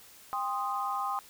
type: chord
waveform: sine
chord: C minor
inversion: second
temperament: equal with one note detuned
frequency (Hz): 798.2 / 1046.5 / 1244.5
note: G5 / C6 / Eb6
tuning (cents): +31 / 0 / 0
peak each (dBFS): -34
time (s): 0.33-1.19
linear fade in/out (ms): 0
effects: white hiss -54 dBFS RMS until 1.29 s